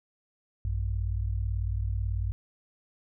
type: tone pair together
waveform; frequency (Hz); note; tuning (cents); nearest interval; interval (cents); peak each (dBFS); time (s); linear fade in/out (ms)
sine; 57.51 / 95.7; A#1 / G2; -23 / -41; major sixth; 882; -29 / -30; 0.65-2.32; 0
effects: none